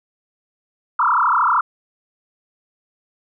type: tone with frequency modulation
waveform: sine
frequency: 1174.7 Hz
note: D6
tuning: in tune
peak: -13 dBFS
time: 0.99-1.61 s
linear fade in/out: 5 ms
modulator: 32.9 Hz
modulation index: 7
effects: none